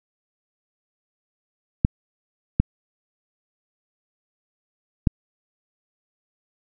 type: clicks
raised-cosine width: 5 ms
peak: -3 dBFS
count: 3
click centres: 1.849 / 2.6 / 5.072 s
effects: none